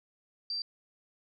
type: tone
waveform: sine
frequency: 4692 Hz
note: D8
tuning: 2 cents flat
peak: -32 dBFS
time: 0.5-0.62 s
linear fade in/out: 2 ms
effects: none